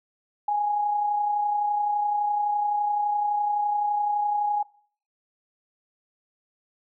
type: tone with amplitude modulation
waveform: sine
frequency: 829 Hz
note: G#5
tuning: 3 cents flat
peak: -20 dBFS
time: 0.48-4.63 s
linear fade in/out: 5 ms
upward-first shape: sine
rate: 31.8 Hz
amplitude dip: 35%
effects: noise-tail reverb RT60 0.5 s tail -20 dB re dry